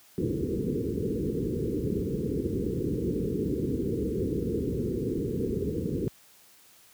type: low-pass noise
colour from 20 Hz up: white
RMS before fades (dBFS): -29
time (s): 0.18-6.08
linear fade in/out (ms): 0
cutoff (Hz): 470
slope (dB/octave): 96
effects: white hiss -57 dBFS RMS until 6.93 s + high-pass 60 Hz 12 dB/octave